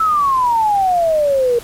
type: exponential sweep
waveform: sine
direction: down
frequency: 1324 to 466.2 Hz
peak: -11 dBFS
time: 0-1.59 s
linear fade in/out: 5 ms
effects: pink hiss -36 dBFS RMS until 1.63 s + MP3 64 kbps